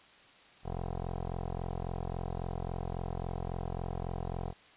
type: tone with low-pass filter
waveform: 15% pulse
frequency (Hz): 43.65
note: F1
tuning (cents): 0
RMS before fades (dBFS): -37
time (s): 0.63-4.54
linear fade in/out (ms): 50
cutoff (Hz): 800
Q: 2.4
effects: white hiss -58 dBFS RMS until 4.76 s + resampled to 8000 Hz